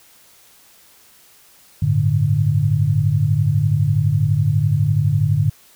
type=chord; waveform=sine; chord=G suspended second; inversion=none; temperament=equal; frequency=98 / 110 / 146.83 Hz; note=G2 / A2 / D3; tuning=0 / 0 / 0 cents; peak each=-20 / -18 / -17 dBFS; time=1.82-5.5 s; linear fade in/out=5 ms; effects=white hiss -50 dBFS RMS until 5.75 s